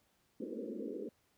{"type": "band-pass noise", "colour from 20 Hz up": "pink", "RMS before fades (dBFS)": -42, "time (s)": [0.4, 1.09], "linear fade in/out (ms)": 5, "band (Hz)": [210, 520], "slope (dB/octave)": 96, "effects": ["pink hiss -74 dBFS RMS until 1.37 s", "high-pass 60 Hz 12 dB/octave"]}